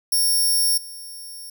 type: tone with level steps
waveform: 5% pulse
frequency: 5500 Hz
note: F8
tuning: 27 cents flat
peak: -11 / -29 dBFS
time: 0.12-1.5 s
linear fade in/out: 5 ms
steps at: 0.77 s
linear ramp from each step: 10 ms
effects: none